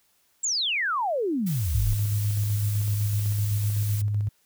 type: exponential sweep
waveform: sine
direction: down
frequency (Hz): 7700 to 32.7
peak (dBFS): -23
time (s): 0.43-1.95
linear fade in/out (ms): 10
type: noise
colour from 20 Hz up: blue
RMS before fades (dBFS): -37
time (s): 1.46-4.02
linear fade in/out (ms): 10
type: tone with tremolo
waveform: sine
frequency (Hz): 103.83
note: G#2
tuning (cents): 0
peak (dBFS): -21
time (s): 1.74-4.29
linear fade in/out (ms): 10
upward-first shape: square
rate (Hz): 7.9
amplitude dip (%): 25
effects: white hiss -66 dBFS RMS until 4.45 s